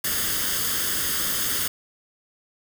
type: noise with comb filter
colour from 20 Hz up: white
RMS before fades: -25 dBFS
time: 0.04-1.68 s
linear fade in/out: 5 ms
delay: 0.61 ms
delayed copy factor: +0.65
effects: none